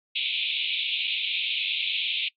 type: band-pass noise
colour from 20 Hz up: white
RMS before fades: -28 dBFS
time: 0.15-2.29 s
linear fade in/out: 10 ms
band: 2300 to 3800 Hz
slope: 96 dB/octave
effects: noise-tail reverb RT60 0.1 s tail -23 dB re dry + AAC 64 kbps